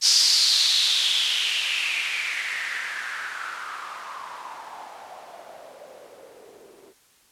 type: noise with low-pass filter sweep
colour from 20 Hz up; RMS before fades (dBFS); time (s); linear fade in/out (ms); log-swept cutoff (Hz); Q
violet; -26; 0.01-6.94; 50; 5200 to 380; 4.8
effects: white hiss -59 dBFS RMS until 7.31 s + low-pass 12000 Hz 12 dB/octave